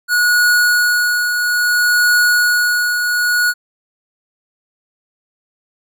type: tone with tremolo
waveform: square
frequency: 1456 Hz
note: F#6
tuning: 28 cents flat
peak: -10 dBFS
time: 0.08-3.54 s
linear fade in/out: 50 ms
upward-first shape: triangle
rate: 0.6 Hz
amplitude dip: 50%
effects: none